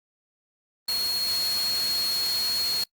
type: tone in noise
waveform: sine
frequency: 4304 Hz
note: C8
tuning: 48 cents sharp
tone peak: -24 dBFS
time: 0.88-2.84 s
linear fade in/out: 5 ms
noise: white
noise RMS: -33 dBFS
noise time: 0.88-2.84 s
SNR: +6 dB
effects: noise-tail reverb RT60 0.1 s tail -25 dB re dry + Opus 24 kbps